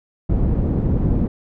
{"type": "low-pass noise", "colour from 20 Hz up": "pink", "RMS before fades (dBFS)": -18, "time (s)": [0.29, 1.28], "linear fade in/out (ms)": 10, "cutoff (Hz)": 280, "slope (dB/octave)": 12, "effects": []}